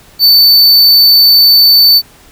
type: tone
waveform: square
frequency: 4526 Hz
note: C#8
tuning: 35 cents sharp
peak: -3 dBFS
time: 0.19-2.02 s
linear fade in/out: 50 ms
effects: pink hiss -41 dBFS RMS until 2.31 s